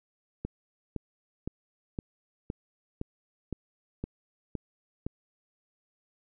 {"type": "click train", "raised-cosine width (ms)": 3, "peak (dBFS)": -20, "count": 10, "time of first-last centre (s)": [0.45, 5.065], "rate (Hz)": 1.95, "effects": []}